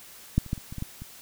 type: clicks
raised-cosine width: 5 ms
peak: -8 / -29 / -14 / -28 / -25 / -22 / -18 / -26 dBFS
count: 8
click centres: 0.38 / 0.463 / 0.531 / 0.578 / 0.725 / 0.783 / 0.824 / 1.02 s
effects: white hiss -48 dBFS RMS until 1.21 s